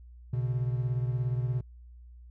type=beating tone pair; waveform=triangle; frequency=122.7 / 139.7 Hz; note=B2 / C#3; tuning=-11 / +14 cents; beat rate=17 Hz; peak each=-26 / -32 dBFS; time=0.33-1.61 s; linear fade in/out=5 ms; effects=noise-tail reverb RT60 0.1 s tail -26 dB re dry + added 60 Hz sine -47 dBFS peak until 2.3 s